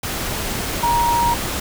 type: tone in noise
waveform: sine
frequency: 944 Hz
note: A#5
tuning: 22 cents sharp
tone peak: -15 dBFS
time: 0.83-1.34 s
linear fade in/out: 5 ms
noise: pink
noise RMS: -24 dBFS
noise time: 0.03-1.6 s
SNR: +6 dB
effects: none